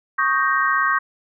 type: chord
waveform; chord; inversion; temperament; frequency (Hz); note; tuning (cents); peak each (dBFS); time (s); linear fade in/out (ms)
sine; Eb dominant seventh; third; equal; 1108.7 / 1244.5 / 1568 / 1864.7; Db6 / Eb6 / G6 / Bb6; 0 / 0 / 0 / 0; -20 / -24 / -21 / -23; 0.18-0.99; 10
effects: none